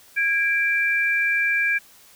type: tone pair together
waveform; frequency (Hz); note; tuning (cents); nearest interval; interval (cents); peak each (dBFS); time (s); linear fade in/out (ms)
sine; 1640.5 / 2349; G#6 / D7; -22 / 0; tritone; 622; -21; 0.16-1.79; 20
effects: white hiss -51 dBFS RMS until 2.15 s